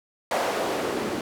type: noise with band-pass filter sweep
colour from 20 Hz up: white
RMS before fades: -27 dBFS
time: 0.31-1.21 s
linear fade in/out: 2 ms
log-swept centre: 640 to 300 Hz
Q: 1.6
effects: none